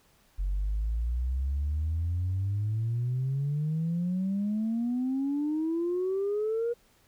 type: exponential sweep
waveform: sine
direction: up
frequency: 45.4 to 479.4 Hz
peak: -25 dBFS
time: 0.38-6.74 s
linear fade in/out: 20 ms
effects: tanh soft clip ceiling -23 dBFS + pink hiss -64 dBFS RMS until 7.07 s